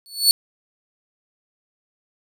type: tone with exponential growth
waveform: sawtooth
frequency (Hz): 4435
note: C#8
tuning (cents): 0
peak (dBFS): -5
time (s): 0.06-0.31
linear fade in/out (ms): 0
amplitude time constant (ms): 54
effects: none